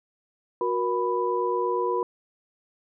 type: tone cluster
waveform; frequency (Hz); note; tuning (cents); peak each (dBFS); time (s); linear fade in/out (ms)
sine; 366.3 / 474.8 / 991; F#4 / A#4 / B5; -17 / +32 / +6; -27; 0.61-2.03; 2
effects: none